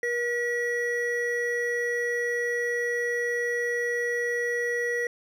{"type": "tone pair together", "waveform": "triangle", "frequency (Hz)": [478.4, 1929], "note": ["A#4", "B6"], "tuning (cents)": [45, -41], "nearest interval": "2 octaves", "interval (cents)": 2414, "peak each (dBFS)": -26, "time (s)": [0.03, 5.07], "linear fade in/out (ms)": 2, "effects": []}